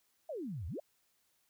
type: exponential two-way sweep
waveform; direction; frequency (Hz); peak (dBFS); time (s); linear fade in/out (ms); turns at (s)
sine; down then up; 684 to 73.42 to 684; -38; 0.29-0.8; 5; 0.67
effects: white hiss -75 dBFS RMS until 1.49 s